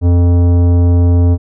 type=tone with tanh clipping; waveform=sine; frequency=87.31 Hz; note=F2; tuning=in tune; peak=-8 dBFS; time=0.01-1.38 s; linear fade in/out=50 ms; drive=14 dB; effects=none